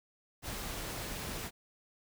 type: noise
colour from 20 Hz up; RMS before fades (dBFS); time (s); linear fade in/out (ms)
pink; -40; 0.42-1.51; 50
effects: none